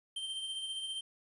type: tone with tremolo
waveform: square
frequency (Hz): 3136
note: G7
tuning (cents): 0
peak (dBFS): -36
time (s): 0.16-1.01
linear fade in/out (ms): 5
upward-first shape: sine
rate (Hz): 15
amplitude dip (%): 40
effects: resampled to 24000 Hz + 11-bit